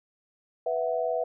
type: chord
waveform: sine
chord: B suspended fourth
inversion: none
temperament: equal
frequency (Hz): 493.9 / 659.3 / 740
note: B4 / E5 / F#5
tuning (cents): 0 / 0 / 0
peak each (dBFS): -29 / -28 / -33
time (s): 0.66-1.24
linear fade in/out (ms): 5
effects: none